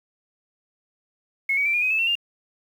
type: tone with pitch steps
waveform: sine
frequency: 2181 / 2261 / 2343 / 2428 / 2517 / 2609 / 2704 / 2802 Hz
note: C#7 / C#7 / D7 / D#7 / D#7 / E7 / E7 / F7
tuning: -29 / +34 / -5 / -43 / +19 / -18 / +43 / +5 cents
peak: -19 dBFS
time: 1.49-2.154 s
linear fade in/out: 5 ms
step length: 83 ms
effects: 8-bit